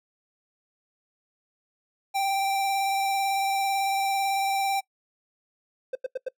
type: tone with vibrato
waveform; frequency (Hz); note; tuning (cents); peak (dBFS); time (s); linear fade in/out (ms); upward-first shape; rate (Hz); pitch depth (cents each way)
square; 784; G5; 0; -24; 2.14-4.81; 20; square; 18; 13
type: tone bursts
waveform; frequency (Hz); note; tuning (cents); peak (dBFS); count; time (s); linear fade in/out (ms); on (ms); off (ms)
triangle; 517; C5; -21; -24; 4; 5.93-6.286; 5; 23; 88
effects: noise-tail reverb RT60 0.1 s tail -23 dB re dry